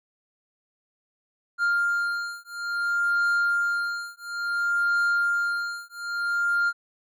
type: beating tone pair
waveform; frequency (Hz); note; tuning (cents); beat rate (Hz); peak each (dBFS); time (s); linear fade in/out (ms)
triangle; 1400 / 1400.58; F6 / F6; +4 / +5; 0.58; -24; 1.58-6.73; 50
effects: none

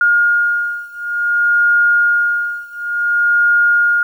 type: beating tone pair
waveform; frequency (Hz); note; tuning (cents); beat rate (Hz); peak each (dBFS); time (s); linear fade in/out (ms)
sine; 1422 / 1422.56; F6 / F6; +31 / +31; 0.56; -14 / -15; 0.01-4.03; 2
effects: 8-bit

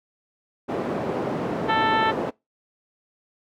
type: band-pass noise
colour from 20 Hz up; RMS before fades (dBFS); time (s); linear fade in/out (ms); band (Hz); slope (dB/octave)
white; -27; 0.68-2.31; 20; 180 to 510; 12
type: harmonic tone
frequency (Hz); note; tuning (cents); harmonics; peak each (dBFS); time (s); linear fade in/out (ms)
442.3; A4; +9; 2 / 3 / 4 / 5 / 6 / 7 / 8 / 9; -21 / -26 / -27 / -34 / -38 / -33 / -41 / -41; 1.68-2.12; 20
effects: noise-tail reverb RT60 0.2 s tail -22 dB re dry

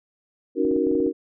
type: chord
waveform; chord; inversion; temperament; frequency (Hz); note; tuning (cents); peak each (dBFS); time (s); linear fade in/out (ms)
sine; D# minor seventh; third; equal; 277.2 / 311.1 / 370 / 466.2; C#4 / D#4 / F#4 / A#4; 0 / 0 / 0 / 0; -25 / -24 / -24 / -24; 0.55-1.13; 50
type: clicks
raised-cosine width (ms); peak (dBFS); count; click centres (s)
2; -24; 8; 0.651 / 0.713 / 0.763 / 0.868 / 0.914 / 0.952 / 1.003 / 1.065
effects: none

